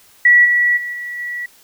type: tone with level steps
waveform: sine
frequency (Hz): 1941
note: B6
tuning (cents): -31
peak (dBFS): -6 / -11 / -22 / -24 / -22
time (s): 0.25-1.46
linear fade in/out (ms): 5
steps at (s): 0.44 / 0.76 / 0.92 / 1.18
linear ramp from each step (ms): 20
effects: white hiss -49 dBFS RMS until 1.63 s